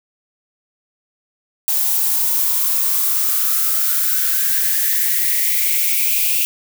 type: noise with high-pass filter sweep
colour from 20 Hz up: violet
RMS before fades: -17 dBFS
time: 1.68-6.45 s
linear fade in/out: 0 ms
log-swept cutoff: 800 to 2600 Hz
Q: 7.3
effects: none